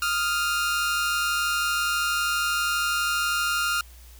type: tone pair together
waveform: sawtooth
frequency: 1244.5 / 1396.9 Hz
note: D#6 / F6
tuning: 0 / 0 cents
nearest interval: major second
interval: 200 cents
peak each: -26 / -20 dBFS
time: 0.02-3.81 s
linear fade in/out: 2 ms
effects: added 60 Hz sine -45 dBFS peak until 4.19 s + white hiss -53 dBFS RMS until 4.19 s